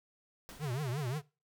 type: noise with exponential decay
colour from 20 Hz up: pink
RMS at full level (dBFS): -47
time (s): 0.49-1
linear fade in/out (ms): 0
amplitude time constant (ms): 110
type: tone with vibrato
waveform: square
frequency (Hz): 135.7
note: C#3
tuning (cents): -36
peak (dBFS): -34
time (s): 0.59-1.22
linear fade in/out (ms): 50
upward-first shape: triangle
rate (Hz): 5.6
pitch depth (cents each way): 270
effects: noise-tail reverb RT60 0.3 s tail -21 dB re dry

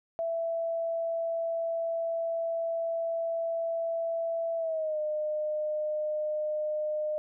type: tone with pitch glide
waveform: sine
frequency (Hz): 664 to 608.9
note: E5 to D#5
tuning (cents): +12 to -38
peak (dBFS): -28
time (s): 0.19-7.18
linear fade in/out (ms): 0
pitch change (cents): -150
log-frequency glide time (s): 4.57-4.99
effects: none

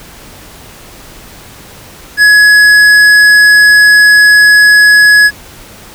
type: tone with tanh clipping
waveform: sine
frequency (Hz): 1684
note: G#6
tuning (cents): +24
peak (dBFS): -3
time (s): 2.17-5.31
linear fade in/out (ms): 50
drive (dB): 12
effects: pink hiss -33 dBFS RMS until 5.94 s

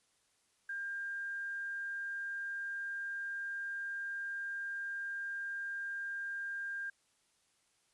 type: tone with quantisation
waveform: sine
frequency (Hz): 1600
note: G6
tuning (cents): +35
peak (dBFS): -37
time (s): 0.69-6.9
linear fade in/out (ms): 5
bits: 11
effects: white hiss -74 dBFS RMS until 7.93 s + resampled to 24000 Hz

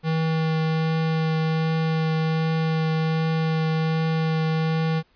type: tone with vibrato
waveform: square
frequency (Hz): 160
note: D#3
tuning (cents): +49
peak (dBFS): -21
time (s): 0.03-5.03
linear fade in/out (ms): 50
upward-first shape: triangle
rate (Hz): 1.3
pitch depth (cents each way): 10
effects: pink hiss -63 dBFS RMS until 5.15 s + resampled to 11025 Hz

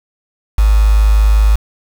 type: tone with quantisation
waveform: sine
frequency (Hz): 52.7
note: G#1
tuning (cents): +26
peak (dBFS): -6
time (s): 0.58-1.56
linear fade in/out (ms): 5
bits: 4
effects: none

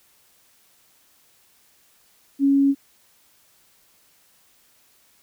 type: tone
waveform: sine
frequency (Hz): 277.2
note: C#4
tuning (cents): 0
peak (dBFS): -14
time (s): 2.39-2.75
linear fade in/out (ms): 50
effects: white hiss -59 dBFS RMS until 5.22 s

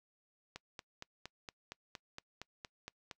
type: click train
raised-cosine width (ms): 0.2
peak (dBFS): -27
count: 12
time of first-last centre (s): 0.56-3.112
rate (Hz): 4.31
effects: noise-tail reverb RT60 0.1 s tail -25 dB re dry

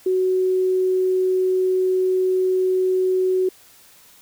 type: tone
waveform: sine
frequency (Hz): 372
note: F#4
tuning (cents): +9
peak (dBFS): -16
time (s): 0.06-3.49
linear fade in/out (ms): 5
effects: white hiss -50 dBFS RMS until 4.21 s

